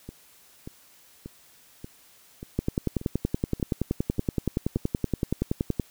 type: two click trains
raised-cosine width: 3 ms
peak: -11 / -24 dBFS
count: 35 / 9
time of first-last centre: 2.59-5.798 / 0.09-4.768 s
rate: 10.6 / 1.71 Hz
effects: white hiss -56 dBFS RMS until 5.9 s